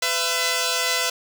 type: tone pair together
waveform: 5% pulse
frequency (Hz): 503 / 671.4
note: B4 / E5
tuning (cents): +32 / +32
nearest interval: perfect fourth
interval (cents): 500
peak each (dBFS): -12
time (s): 0.02-1.1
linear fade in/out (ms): 5
effects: none